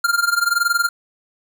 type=tone with amplitude modulation; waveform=square; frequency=1396.9 Hz; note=F6; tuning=in tune; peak=-13 dBFS; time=0.04-0.89 s; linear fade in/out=5 ms; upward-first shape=sine; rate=21.2 Hz; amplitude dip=85%; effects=none